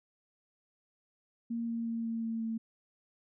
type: tone with pitch steps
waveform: sine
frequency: 232.3 / 230.8 / 229.4 / 227.9 / 226.5 / 225 Hz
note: A#3 / A#3 / A#3 / A#3 / A#3 / A3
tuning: -6 / -17 / -28 / -39 / -50 / +39 cents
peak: -32 dBFS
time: 1.5-2.58 s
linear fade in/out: 10 ms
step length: 180 ms
effects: none